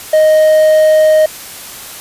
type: tone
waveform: triangle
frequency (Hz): 622.3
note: D#5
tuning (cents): 0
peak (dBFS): -3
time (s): 0.13-1.26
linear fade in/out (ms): 5
effects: white hiss -29 dBFS RMS until 2 s + resampled to 32000 Hz